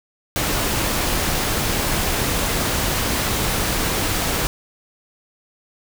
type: noise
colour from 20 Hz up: pink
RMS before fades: -21 dBFS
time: 0.36-4.47 s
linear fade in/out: 0 ms
effects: none